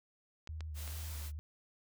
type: clicks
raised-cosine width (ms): 0.2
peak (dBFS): -30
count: 3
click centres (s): 0.474 / 0.607 / 0.877
type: tone with vibrato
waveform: sine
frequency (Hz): 76.8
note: D#2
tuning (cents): -22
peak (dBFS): -40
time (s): 0.49-1.39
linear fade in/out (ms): 0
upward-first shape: square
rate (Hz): 2.3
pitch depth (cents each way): 41
type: noise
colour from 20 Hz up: white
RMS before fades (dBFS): -49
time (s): 0.74-1.32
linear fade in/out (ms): 50
effects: none